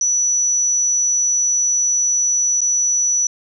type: tone with dropouts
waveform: sine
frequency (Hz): 5920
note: F#8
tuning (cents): 0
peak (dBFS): -14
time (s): 0.01-3.27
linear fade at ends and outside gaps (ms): 2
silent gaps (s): 2.607-2.615
effects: none